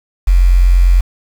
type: tone with quantisation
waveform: sine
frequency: 44.57 Hz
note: F1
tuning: 36 cents sharp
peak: -5 dBFS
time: 0.27-1.01 s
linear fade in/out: 10 ms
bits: 5
effects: none